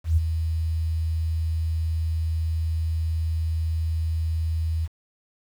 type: tone with ADSR envelope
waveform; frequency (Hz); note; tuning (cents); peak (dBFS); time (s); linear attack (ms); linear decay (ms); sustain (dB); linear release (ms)
sine; 80.8; E2; -34; -14; 0.04-4.88; 130; 19; -8; 37
effects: 8-bit